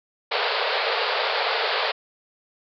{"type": "band-pass noise", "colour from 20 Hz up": "pink", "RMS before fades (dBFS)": -24, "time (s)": [0.31, 1.92], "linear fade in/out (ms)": 10, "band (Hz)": [420, 4800], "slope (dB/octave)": 96, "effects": []}